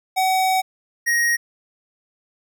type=tone pair in turn; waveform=square; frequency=754 / 1879.2 Hz; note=F#5 / A#6; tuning=+32 / +13 cents; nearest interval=octave + major third; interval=1581 cents; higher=second; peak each=-17 dBFS; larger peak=neither; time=0.16-0.62 / 1.06-1.37 s; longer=first; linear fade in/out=20 ms; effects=none